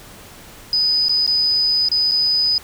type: tone with dropouts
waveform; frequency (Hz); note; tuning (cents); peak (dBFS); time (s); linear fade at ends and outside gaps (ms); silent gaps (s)
sine; 4988; D#8; +3; -14; 0.73-2.58; 1; 1.084-1.094 / 1.264-1.276 / 1.886-1.916 / 2.112-2.118
effects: pink hiss -41 dBFS RMS until 2.63 s